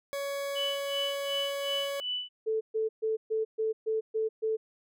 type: tone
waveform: 40% pulse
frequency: 560 Hz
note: C#5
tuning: 18 cents sharp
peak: -31 dBFS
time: 0.13-2 s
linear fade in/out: 0 ms
type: tone with tremolo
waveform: sine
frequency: 2979 Hz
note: F#7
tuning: 11 cents sharp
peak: -29 dBFS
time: 0.55-2.29 s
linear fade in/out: 20 ms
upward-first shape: sine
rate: 2.7 Hz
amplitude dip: 90%
type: tone bursts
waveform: sine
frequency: 440 Hz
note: A4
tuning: in tune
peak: -26 dBFS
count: 8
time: 2.46-4.57 s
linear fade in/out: 20 ms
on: 150 ms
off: 130 ms
effects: none